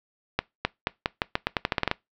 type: accelerating click train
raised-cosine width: 0.3 ms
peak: -6 dBFS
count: 14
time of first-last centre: 0.39-1.914 s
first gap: 260 ms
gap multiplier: 0.85
effects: noise-tail reverb RT60 0.2 s tail -23 dB re dry + low-pass 5000 Hz 12 dB/octave